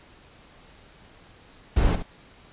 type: noise with echo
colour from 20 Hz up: brown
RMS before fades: -20 dBFS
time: 1.76-1.96 s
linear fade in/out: 10 ms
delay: 68 ms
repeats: 1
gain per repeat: -9 dB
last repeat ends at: 2.028 s
effects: pink hiss -52 dBFS RMS until 2.52 s + resampled to 8000 Hz